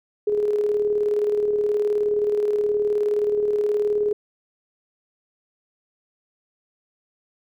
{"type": "tone with tremolo", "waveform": "sine", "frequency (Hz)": 417.2, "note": "G#4", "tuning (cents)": 8, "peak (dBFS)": -17, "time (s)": [0.27, 4.13], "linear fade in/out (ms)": 5, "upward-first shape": "square", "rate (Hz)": 19, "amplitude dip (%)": 35, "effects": []}